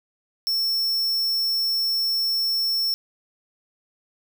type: tone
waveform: square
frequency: 5400 Hz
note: E8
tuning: 41 cents sharp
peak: -21 dBFS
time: 0.47-2.94 s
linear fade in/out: 0 ms
effects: none